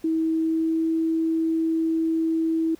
sine tone with pitch glide, 322.1 to 324.5 Hz, E4 to E4, -40 to -27 cents, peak -20 dBFS, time 0.04-2.75 s, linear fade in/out 5 ms, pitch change +13 cents, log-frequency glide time 0.39-0.88 s, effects pink hiss -55 dBFS RMS until 2.79 s

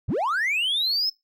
triangle linear sweep, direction up, 55 to 5300 Hz, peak -19 dBFS, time 0.08-1.1 s, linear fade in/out 10 ms, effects noise-tail reverb RT60 0.2 s tail -23 dB re dry + tanh soft clip ceiling -16 dBFS

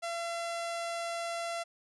sawtooth tone, 679 Hz, F5, 49 cents flat, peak -30 dBFS, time 0.02-1.64 s, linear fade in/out 20 ms, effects resampled to 24000 Hz

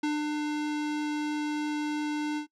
square tone with ADSR envelope, 299.5 Hz, D4, 34 cents sharp, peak -26 dBFS, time 0.03-2.47 s, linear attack 7 ms, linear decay 190 ms, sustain -3 dB, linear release 99 ms, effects noise-tail reverb RT60 0.1 s tail -23 dB re dry + low-pass 6000 Hz 12 dB/octave

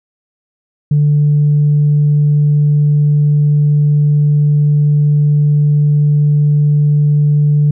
sine tone, 147.4 Hz, D3, 7 cents sharp, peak -6 dBFS, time 0.91-7.71 s, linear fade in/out 5 ms, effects tanh soft clip ceiling -4 dBFS

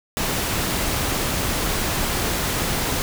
pink noise, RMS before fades -23 dBFS, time 0.17-3.02 s, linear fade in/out 0 ms, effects none

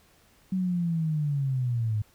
sine linear sweep, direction down, 189.6 to 103.83 Hz, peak -24 dBFS, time 0.52-2.02 s, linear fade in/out 5 ms, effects pink hiss -61 dBFS RMS until 2.14 s

